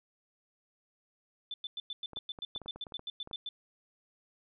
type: tone bursts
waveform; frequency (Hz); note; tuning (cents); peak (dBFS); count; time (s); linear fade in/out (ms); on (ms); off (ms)
sine; 3520; A7; 0; -36; 16; 1.51-3.49; 2; 30; 100
type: clicks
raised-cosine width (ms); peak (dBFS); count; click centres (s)
1; -33; 12; 2.133 / 2.17 / 2.388 / 2.561 / 2.617 / 2.66 / 2.76 / 2.868 / 2.922 / 2.994 / 3.274 / 3.312
effects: none